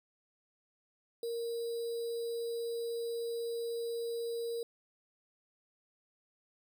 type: tone with sample-and-hold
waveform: sine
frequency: 466.2 Hz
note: A#4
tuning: in tune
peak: -34 dBFS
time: 1.23-4.63 s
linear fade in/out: 2 ms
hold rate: 4410 Hz
effects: none